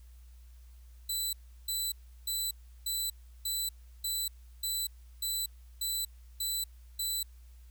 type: tone bursts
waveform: 15% pulse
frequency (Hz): 3991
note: B7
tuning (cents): +17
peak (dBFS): -24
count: 11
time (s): 1.09-7.23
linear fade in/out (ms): 5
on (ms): 240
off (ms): 350
effects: added 60 Hz sine -50 dBFS peak until 7.7 s + white hiss -68 dBFS RMS until 7.7 s